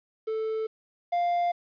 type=tone pair in turn; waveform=triangle; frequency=440 / 698.5 Hz; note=A4 / F5; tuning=0 / 0 cents; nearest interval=minor sixth; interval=800 cents; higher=second; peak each=-25 / -21 dBFS; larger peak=second; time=0.27-0.67 / 1.12-1.52 s; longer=neither; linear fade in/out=10 ms; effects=resampled to 11025 Hz + 10-bit